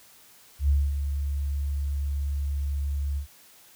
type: tone with ADSR envelope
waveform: sine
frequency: 70.8 Hz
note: C#2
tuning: 37 cents sharp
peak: -17 dBFS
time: 0.59-3.27 s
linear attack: 100 ms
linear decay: 230 ms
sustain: -8 dB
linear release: 99 ms
effects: white hiss -54 dBFS RMS until 3.75 s